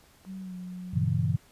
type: clicks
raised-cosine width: 1 ms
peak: -44 / -39 dBFS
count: 2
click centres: 0.04 / 0.25 s
type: tone with pitch glide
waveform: sine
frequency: 190 to 181.52 Hz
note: F#3 to F#3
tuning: +46 to -33 cents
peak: -36 dBFS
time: 0.25-1.11 s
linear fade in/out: 50 ms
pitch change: -79 cents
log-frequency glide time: 0.4-0.55 s
type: chord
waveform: sine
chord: G diminished seventh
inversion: none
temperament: equal with one note detuned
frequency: 98 / 119.54 / 138.59 / 164.81 Hz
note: G2 / Bb2 / Db3 / Fb3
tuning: 0 / +44 / 0 / 0 cents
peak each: -29 dBFS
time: 0.93-1.37 s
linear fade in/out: 10 ms
effects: pink hiss -59 dBFS RMS until 1.51 s + resampled to 32000 Hz